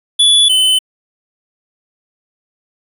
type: tone pair in turn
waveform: square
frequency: 3436 / 3036 Hz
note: A7 / F#7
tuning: -42 / +44 cents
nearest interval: major second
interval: 214 cents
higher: first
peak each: -7 / -9 dBFS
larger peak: first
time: 0.19-0.49 / 0.49-0.79 s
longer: neither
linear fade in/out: 10 ms
effects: resampled to 32000 Hz